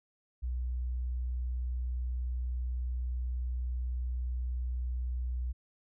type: tone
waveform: sine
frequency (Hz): 61.74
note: B1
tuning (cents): 0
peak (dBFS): -31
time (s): 0.42-5.53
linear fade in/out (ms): 20
effects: none